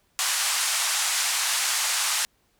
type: band-pass noise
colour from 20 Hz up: white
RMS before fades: -25 dBFS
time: 0.19-2.25 s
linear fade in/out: 0 ms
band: 810 to 9800 Hz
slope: 24 dB/octave
effects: pink hiss -67 dBFS RMS until 2.59 s